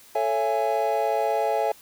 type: chord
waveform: triangle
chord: A major seventh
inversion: none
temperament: equal with one note detuned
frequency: 440 / 554.4 / 670.8 / 830.6 Hz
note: A4 / C#5 / E5 / G#5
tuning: 0 / 0 / +30 / 0 cents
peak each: -26 / -26 / -24 / -24 dBFS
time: 0.15-1.72 s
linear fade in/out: 5 ms
effects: white hiss -51 dBFS RMS until 1.81 s